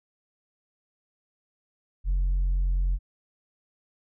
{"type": "tone with tanh clipping", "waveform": "sine", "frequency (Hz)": 44.78, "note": "F1", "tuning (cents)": 44, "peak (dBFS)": -22, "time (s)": [2.04, 2.99], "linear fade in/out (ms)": 50, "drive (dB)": 1, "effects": []}